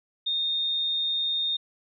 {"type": "tone", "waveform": "sine", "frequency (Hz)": 3669, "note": "A#7", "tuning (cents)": -28, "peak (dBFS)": -24, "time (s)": [0.26, 1.57], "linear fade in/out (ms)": 10, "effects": []}